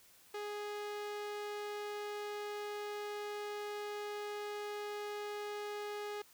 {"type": "tone with low-pass filter", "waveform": "sawtooth", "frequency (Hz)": 415, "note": "G#4", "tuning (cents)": -1, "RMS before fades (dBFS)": -42, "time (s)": [0.34, 6.22], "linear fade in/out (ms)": 5, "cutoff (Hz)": 6000, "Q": 0.6, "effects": ["white hiss -63 dBFS RMS until 6.33 s"]}